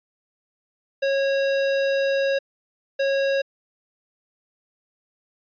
square tone bursts at uneven times, 548 Hz, C#5, 20 cents flat, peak -20 dBFS, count 2, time 1.02-2.39 / 2.99-3.42 s, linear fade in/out 10 ms, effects resampled to 11025 Hz

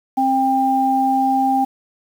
sine tone pair together, 265.3 / 795 Hz, C4 / G5, +24 / +24 cents, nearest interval octave + perfect fifth, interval 1900 cents, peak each -19 / -15 dBFS, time 0.17-1.65 s, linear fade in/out 10 ms, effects 7-bit

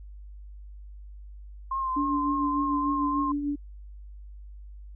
sine tone with vibrato, 1054 Hz, C6, 12 cents sharp, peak -26 dBFS, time 1.71-3.32 s, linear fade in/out 5 ms, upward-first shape triangle, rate 3.5 Hz, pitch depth 41 cents each way
sine tone with tremolo, 288.5 Hz, D4, 31 cents flat, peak -24 dBFS, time 1.96-3.56 s, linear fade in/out 10 ms, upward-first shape triangle, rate 6.7 Hz, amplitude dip 50%
effects added 50 Hz sine -41 dBFS peak until 4.95 s

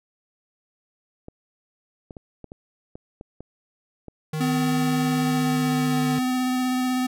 clicks, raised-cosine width 2 ms, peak -25 dBFS, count 9, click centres 1.284 / 2.108 / 2.168 / 2.443 / 2.519 / 2.955 / 3.211 / 3.406 / 4.083 s
square tone with pitch glide, 155.56 to 150.87 Hz, D#3 to D3, 0 to +47 cents, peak -26 dBFS, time 4.33-6.19 s, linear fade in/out 5 ms, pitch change -53 cents, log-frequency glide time 5.14-6.03 s
square tone with vibrato, 254 Hz, B3, 49 cents sharp, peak -22 dBFS, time 4.4-7.07 s, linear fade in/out 10 ms, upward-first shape sine, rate 16 Hz, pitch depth 12 cents each way
effects none

